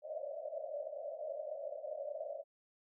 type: band-pass noise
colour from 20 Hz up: pink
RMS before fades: -43 dBFS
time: 0.02-2.44 s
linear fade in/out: 50 ms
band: 560 to 640 Hz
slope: 96 dB/octave
effects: none